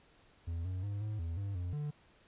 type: tone with pitch steps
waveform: triangle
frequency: 84 / 92.4 / 101.6 / 106.7 / 83.1 / 99.7 / 88.7 / 148 Hz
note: E2 / F#2 / G#2 / G#2 / E2 / G2 / F2 / D3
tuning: +33 / -2 / -38 / +47 / +15 / +30 / +27 / +14 cents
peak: -33 dBFS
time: 0.47-1.91 s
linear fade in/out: 10 ms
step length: 180 ms
effects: pink hiss -65 dBFS RMS until 2.27 s + resampled to 8000 Hz